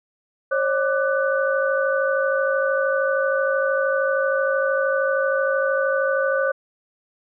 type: tone cluster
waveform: sine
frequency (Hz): 541 / 594 / 1179 / 1495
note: C#5 / D5 / D6 / F#6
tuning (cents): -42 / +20 / +6 / +17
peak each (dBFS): -20 / -28 / -28 / -24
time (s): 0.51-6.52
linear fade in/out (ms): 10
effects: none